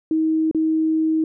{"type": "tone with dropouts", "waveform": "sine", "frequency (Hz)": 317.3, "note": "D#4", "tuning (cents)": 34, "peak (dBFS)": -16, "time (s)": [0.11, 1.24], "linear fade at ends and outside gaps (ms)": 2, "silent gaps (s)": [0.513, 0.547], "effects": []}